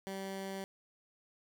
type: tone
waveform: 15% pulse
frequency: 193.5 Hz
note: G3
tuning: 22 cents flat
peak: -33 dBFS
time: 0.07-0.64 s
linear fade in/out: 0 ms
effects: none